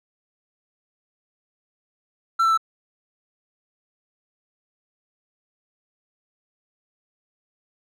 triangle tone with pitch steps, 1343 / 1332.2 / 1321.5 Hz, E6 / E6 / E6, +32 / +18 / +4 cents, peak -14 dBFS, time 2.39-2.576 s, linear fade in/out 10 ms, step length 62 ms, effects none

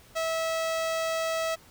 sawtooth tone with notch filter, 650 Hz, E5, 24 cents flat, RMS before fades -29 dBFS, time 0.15-1.56 s, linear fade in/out 20 ms, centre 11000 Hz, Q 1.8, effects pink hiss -55 dBFS RMS until 1.7 s

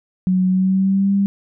sine tone with pitch glide, 185 to 198.28 Hz, F#3 to G3, 0 to +20 cents, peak -13 dBFS, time 0.27-1.26 s, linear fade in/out 0 ms, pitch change +120 cents, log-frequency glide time 0.48-1.13 s, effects none

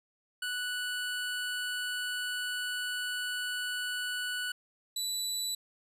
25% pulse tone pair in turn, 1480 / 3959 Hz, F#6 / B7, 0 / +3 cents, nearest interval octave + perfect fourth, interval 1703 cents, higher second, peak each -29 / -28 dBFS, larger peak second, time 0.42-4.52 / 4.96-5.55 s, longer first, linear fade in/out 5 ms, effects resampled to 32000 Hz

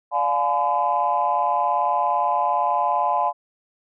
sine chord, D diminished seventh, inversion none, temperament just, 587.3 / 704.8 / 845.8 / 1014.9 Hz, D5 / F5 / Ab5 / Cb6, 0 / +16 / +31 / +47 cents, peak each -28 / -23 / -22 / -22 dBFS, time 0.11-3.33 s, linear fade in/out 50 ms, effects tanh soft clip ceiling -9 dBFS

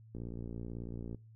click train, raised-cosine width 3 ms, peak -30 dBFS, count 59, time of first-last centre 0.15-1.147 s, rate 58.2 Hz, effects noise-tail reverb RT60 0.3 s tail -23 dB re dry + added 111 Hz sine -54 dBFS peak until 1.35 s

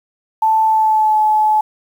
sine tone with pitch glide, 880 to 858.4 Hz, A5 to A5, 0 to -43 cents, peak -10 dBFS, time 0.42-1.61 s, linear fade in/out 5 ms, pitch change -43 cents, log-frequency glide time 0.65-1.18 s, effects 7-bit

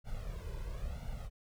brown noise with flanger, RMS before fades -40 dBFS, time 0.04-1.3 s, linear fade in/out 50 ms, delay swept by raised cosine 1.4 to 2.01 ms, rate 0.98 Hz, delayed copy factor +0.95, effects none

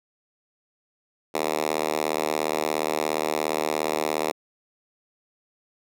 5% pulse tone with high-pass filter, 77.1 Hz, D#2, 15 cents flat, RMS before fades -26 dBFS, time 1.34-4.32 s, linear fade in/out 10 ms, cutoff 390 Hz, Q 1.1, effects none

